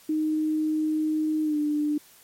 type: tone with pitch glide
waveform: sine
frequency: 310 to 297.7 Hz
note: D#4 to D4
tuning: -6 to +24 cents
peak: -22 dBFS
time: 0.09-1.98 s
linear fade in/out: 5 ms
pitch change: -70 cents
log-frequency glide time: 1.43-1.57 s
effects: white hiss -54 dBFS RMS until 2.23 s + MP3 64 kbps